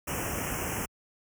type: band-stop noise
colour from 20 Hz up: pink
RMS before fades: -32 dBFS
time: 0.07-0.86 s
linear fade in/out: 10 ms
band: 3000 to 5500 Hz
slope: 96 dB/octave
effects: high-pass 60 Hz 12 dB/octave